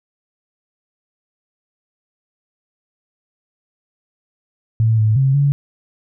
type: tone with pitch steps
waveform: sine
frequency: 111.9 / 108.5 / 134.4 / 141.8 Hz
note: A2 / A2 / C3 / C#3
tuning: +30 / -24 / +47 / +40 cents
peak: -11 dBFS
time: 4.8-5.52 s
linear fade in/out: 0 ms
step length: 180 ms
effects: none